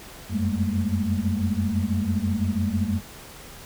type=tone cluster; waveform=sine; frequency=88.8 / 94.8 / 199.4 / 211.6 / 227 Hz; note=F2 / F#2 / G3 / G#3 / A#3; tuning=+29 / +43 / +30 / +33 / -46 cents; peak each=-28 dBFS; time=0.29-3.01 s; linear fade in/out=50 ms; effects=pink hiss -43 dBFS RMS until 3.65 s